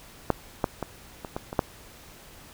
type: clicks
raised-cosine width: 1 ms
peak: -6 / -8 / -15 / -20 / -16 / -19 / -6 dBFS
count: 7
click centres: 0.303 / 0.642 / 0.827 / 1.248 / 1.365 / 1.529 / 1.592 s
effects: pink hiss -49 dBFS RMS until 2.53 s